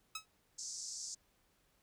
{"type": "tone with exponential decay", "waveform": "10% pulse", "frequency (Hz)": 1286, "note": "E6", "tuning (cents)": -43, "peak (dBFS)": -29, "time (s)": [0.15, 0.26], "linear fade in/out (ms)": 5, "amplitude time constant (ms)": 23}
{"type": "band-pass noise", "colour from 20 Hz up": "white", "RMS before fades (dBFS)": -45, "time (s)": [0.58, 1.15], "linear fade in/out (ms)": 10, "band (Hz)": [5000, 7500], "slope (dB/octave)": 48}
{"effects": ["pink hiss -74 dBFS RMS until 1.82 s"]}